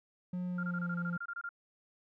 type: tone with pitch glide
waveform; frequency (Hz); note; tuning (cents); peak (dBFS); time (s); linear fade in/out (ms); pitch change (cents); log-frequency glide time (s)
triangle; 179.9 to 173.27; F#3 to F3; -48 to -13; -32; 0.33-1.17; 5; -65; 0.47-0.94
type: tone bursts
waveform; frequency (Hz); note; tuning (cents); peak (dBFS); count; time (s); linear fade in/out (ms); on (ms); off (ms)
sine; 1396.9; F6; 0; -37; 12; 0.58-1.491; 5; 53; 25
effects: none